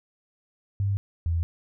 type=tone pair in turn; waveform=sine; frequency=99.4 / 83.59 Hz; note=G2 / E2; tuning=+25 / +25 cents; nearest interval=minor third; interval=300 cents; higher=first; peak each=-22 dBFS; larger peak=neither; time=0.8-0.97 / 1.26-1.43 s; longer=neither; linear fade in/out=0 ms; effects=none